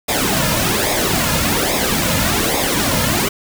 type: noise with flanger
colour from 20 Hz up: pink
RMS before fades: -17 dBFS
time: 0.08-3.29 s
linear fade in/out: 10 ms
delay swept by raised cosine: 0.67 to 2.67 ms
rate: 1.2 Hz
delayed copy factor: -0.7
effects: none